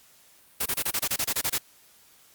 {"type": "noise bursts", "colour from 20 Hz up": "white", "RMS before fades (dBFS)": -26, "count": 12, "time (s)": [0.6, 1.583], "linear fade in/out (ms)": 10, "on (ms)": 59, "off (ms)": 25, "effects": ["white hiss -57 dBFS RMS until 2.34 s", "Opus 48 kbps"]}